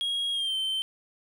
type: tone with pitch glide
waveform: triangle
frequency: 3286 to 3103 Hz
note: G#7 to G7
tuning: -19 to -18 cents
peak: -25 dBFS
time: 0.01-0.82 s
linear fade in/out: 0 ms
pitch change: -99 cents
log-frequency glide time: 0.32-0.55 s
effects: 11-bit